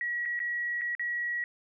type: tone with dropouts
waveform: sine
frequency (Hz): 1918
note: A#6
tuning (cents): +49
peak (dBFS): -29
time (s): 0.01-1.44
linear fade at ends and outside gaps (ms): 1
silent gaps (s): 0.254-0.258 / 0.392-0.401 / 0.812-0.817 / 0.951-0.995
effects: none